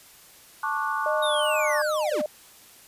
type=chord; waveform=sine; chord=D major seventh; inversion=second; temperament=just; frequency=881 / 1101.2 / 1174.7 / 1468.3 Hz; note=A5 / C#6 / D6 / F#6; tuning=+2 / -12 / 0 / -14 cents; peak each=-30 dBFS; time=0.63-1.82 s; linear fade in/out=5 ms
type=tone with vibrato; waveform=sine; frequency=608 Hz; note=D#5; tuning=40 cents flat; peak=-24 dBFS; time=1.06-2.26 s; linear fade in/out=2 ms; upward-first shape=sine; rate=2.5 Hz; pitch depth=22 cents each way
type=linear sweep; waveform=square; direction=down; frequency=3784 to 196 Hz; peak=-28 dBFS; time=1.22-2.22 s; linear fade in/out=10 ms
effects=white hiss -51 dBFS RMS until 2.87 s + resampled to 32000 Hz